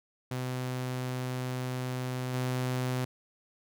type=tone with level steps; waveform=sawtooth; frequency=127.2 Hz; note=C3; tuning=48 cents flat; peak=-28 / -25 dBFS; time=0.31-3.05 s; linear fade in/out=5 ms; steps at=2.33 s; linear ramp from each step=20 ms; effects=none